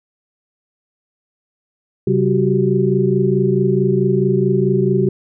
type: tone cluster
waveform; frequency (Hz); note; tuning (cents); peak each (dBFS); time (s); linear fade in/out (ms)
sine; 133.8 / 191.5 / 365.6 / 390.2; C3 / G3 / F#4 / G4; +39 / -40 / -21 / -8; -18; 2.07-5.09; 5
effects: none